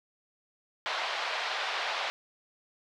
pink band-pass noise, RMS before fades -33 dBFS, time 0.86-2.1 s, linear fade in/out 0 ms, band 660 to 4300 Hz, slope 24 dB/octave, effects none

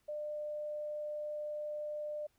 sine tone, 599 Hz, D5, 34 cents sharp, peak -37 dBFS, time 0.08-2.27 s, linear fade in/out 10 ms, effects pink hiss -75 dBFS RMS until 2.38 s

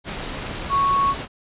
sine tone in noise, 1108.7 Hz, C#6, in tune, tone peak -16 dBFS, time 0.69-1.15 s, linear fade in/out 50 ms, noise pink, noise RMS -30 dBFS, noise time 0.04-1.28 s, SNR +11 dB, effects resampled to 8000 Hz

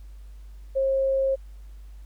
sine tone, 537 Hz, C5, 45 cents sharp, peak -20 dBFS, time 0.75-1.36 s, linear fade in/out 20 ms, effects added 50 Hz sine -40 dBFS peak until 2.05 s + pink hiss -63 dBFS RMS until 2.05 s

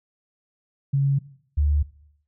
sine tone pair in turn, 138.59 / 73.42 Hz, C#3 / D2, 0 / 0 cents, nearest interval major seventh, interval 1100 cents, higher first, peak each -17 dBFS, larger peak neither, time 0.93-1.19 / 1.57-1.83 s, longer neither, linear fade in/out 10 ms, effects noise-tail reverb RT60 0.7 s tail -19 dB re dry

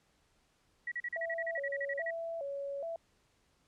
sine tone bursts, 1929 Hz, B6, 41 cents flat, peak -34 dBFS, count 15, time 0.87-2.107 s, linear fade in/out 5 ms, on 47 ms, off 38 ms
sine tone with vibrato, 610 Hz, D#5, 34 cents flat, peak -36 dBFS, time 1.16-2.96 s, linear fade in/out 2 ms, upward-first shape square, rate 1.2 Hz, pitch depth 150 cents each way
effects pink hiss -72 dBFS RMS until 3.67 s + low-pass 9000 Hz 12 dB/octave

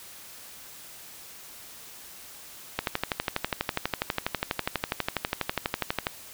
click train, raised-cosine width 0.3 ms, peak -9 dBFS, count 41, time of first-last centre 2.79-6.069 s, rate 12.2 Hz, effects white hiss -46 dBFS RMS until 6.33 s

